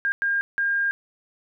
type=tone bursts at uneven times; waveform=sine; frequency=1610 Hz; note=G6; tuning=46 cents sharp; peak=-20 dBFS; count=3; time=0.05-0.12 / 0.22-0.41 / 0.58-0.91 s; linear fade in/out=0 ms; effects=none